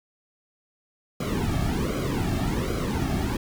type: noise with flanger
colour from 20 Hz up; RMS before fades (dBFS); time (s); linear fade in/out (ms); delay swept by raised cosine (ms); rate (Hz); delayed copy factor
brown; -26; 1.2-3.37; 5; 1.1 to 2.06; 1.3; -0.9
effects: none